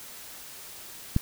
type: click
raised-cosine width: 5 ms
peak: -9 dBFS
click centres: 1.164 s
effects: white hiss -44 dBFS RMS until 1.21 s